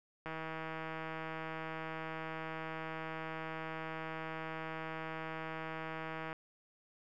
click train, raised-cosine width 0.5 ms, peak -27 dBFS, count 972, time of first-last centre 0.26-6.329 s, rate 160 Hz, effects none

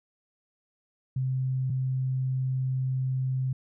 sine tone pair in turn, 130.4 / 130.4 Hz, C3 / C3, -5 / -5 cents, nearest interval unison, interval 0 cents, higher neither, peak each -25 dBFS, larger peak neither, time 1.16-1.7 / 1.7-3.53 s, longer second, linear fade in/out 5 ms, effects none

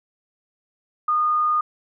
sine tone, 1225 Hz, D#6, 27 cents flat, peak -17 dBFS, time 1.08-1.61 s, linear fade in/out 5 ms, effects none

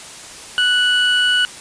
triangle tone pair together, 1480 / 2947 Hz, F#6 / F#7, 0 / -8 cents, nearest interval octave, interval 1192 cents, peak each -14 dBFS, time 0.58-1.45 s, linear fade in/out 0 ms, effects white hiss -35 dBFS RMS until 1.6 s + resampled to 22050 Hz

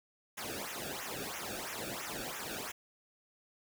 pink noise with flanger, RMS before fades -41 dBFS, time 0.37-2.72 s, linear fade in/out 10 ms, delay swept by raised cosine 0.22 to 1.01 ms, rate 3 Hz, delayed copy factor -0.95, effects none

